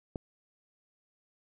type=click; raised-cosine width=2 ms; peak=-22 dBFS; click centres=0.158 s; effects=none